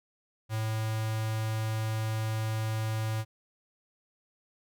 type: tone with notch filter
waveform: square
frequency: 110 Hz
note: A2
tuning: in tune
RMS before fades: -31 dBFS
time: 0.49-3.25 s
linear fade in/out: 50 ms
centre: 280 Hz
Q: 1.2
effects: none